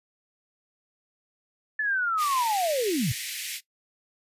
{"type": "linear sweep", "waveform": "sine", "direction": "down", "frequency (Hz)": [1753, 102], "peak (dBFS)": -23, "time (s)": [1.79, 3.12], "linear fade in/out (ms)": 5}
{"type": "high-pass noise", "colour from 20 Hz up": "pink", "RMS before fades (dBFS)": -34, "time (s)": [2.17, 3.61], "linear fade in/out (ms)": 50, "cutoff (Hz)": 1900, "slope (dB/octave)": 48}
{"effects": ["noise-tail reverb RT60 0.1 s tail -17 dB re dry", "resampled to 32000 Hz"]}